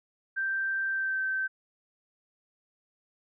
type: tone with pitch glide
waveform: sine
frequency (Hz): 1568 to 1548.2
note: G6 to G6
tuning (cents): 0 to -22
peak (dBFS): -27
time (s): 0.36-1.48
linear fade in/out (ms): 20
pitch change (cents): -22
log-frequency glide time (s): 0.9-1.2
effects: none